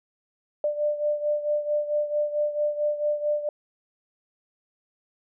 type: beating tone pair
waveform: sine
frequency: 593 / 597.5 Hz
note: D5 / D5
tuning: +17 / +30 cents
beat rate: 4.5 Hz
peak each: -24 / -29 dBFS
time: 0.64-3.49 s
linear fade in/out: 2 ms
effects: none